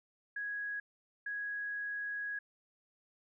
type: tone bursts at uneven times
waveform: sine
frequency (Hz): 1661.2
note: G#6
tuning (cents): 0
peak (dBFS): -36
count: 2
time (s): 0.36-0.8 / 1.26-2.39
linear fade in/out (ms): 5
effects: none

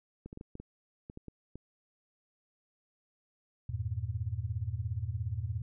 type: clicks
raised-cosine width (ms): 3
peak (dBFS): -31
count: 10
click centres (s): 0.26 / 0.329 / 0.374 / 0.411 / 0.554 / 0.6 / 1.099 / 1.174 / 1.283 / 1.556
type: chord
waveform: sine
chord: E diminished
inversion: none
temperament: equal with one note detuned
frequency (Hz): 82.41 / 99.42 / 116.54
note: E2 / G2 / Bb2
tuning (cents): 0 / +25 / 0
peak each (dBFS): -38 / -37 / -36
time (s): 3.69-5.62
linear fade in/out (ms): 5
effects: none

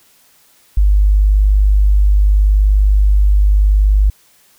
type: tone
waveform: sine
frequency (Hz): 50.4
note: G1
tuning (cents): +49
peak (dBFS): -7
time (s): 0.77-4.1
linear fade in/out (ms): 5
effects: white hiss -51 dBFS RMS until 4.58 s

